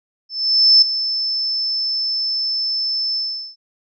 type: tone with ADSR envelope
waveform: sine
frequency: 5274 Hz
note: E8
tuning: in tune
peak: -6 dBFS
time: 0.29-3.56 s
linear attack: 530 ms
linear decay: 6 ms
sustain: -12 dB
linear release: 400 ms
effects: none